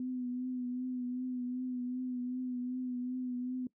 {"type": "tone with vibrato", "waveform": "sine", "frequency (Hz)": 250.8, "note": "B3", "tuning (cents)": 27, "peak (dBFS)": -34, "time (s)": [0, 3.67], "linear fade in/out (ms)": 2, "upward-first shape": "triangle", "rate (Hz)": 2.6, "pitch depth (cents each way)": 37, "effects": ["noise-tail reverb RT60 0.1 s tail -20 dB re dry"]}